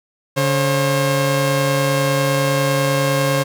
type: tone pair together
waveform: sawtooth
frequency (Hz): 141.74 / 537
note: C#3 / C5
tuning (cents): +39 / +45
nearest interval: octave + major seventh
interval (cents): 2306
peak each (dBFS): -14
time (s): 0.36-3.44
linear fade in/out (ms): 20
effects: none